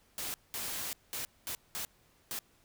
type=noise bursts at uneven times; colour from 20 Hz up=white; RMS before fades=-38 dBFS; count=6; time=0.18-0.34 / 0.54-0.93 / 1.13-1.25 / 1.47-1.55 / 1.75-1.85 / 2.31-2.39 s; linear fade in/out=0 ms; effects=pink hiss -67 dBFS RMS until 2.64 s